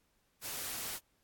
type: noise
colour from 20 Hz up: white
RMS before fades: -40 dBFS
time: 0.41-1 s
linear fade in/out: 50 ms
effects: pink hiss -75 dBFS RMS until 1.23 s + AAC 64 kbps